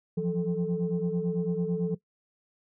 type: tone cluster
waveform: sine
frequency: 170.1 / 179.1 / 438.5 Hz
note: F3 / F3 / A4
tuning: -45 / +44 / -6 cents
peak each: -29 dBFS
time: 0.17-1.95 s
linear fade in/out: 10 ms
effects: noise-tail reverb RT60 0.1 s tail -18 dB re dry + tanh soft clip ceiling -19 dBFS